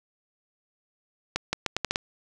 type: accelerating click train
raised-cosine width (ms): 0.2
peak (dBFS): -8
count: 7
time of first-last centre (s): 1.36-1.959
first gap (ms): 170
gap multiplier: 0.78
effects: none